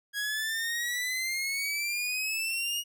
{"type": "exponential sweep", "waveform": "sawtooth", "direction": "up", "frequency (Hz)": [1647, 2886], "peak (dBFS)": -26, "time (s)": [0.13, 2.84], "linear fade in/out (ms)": 50, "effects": []}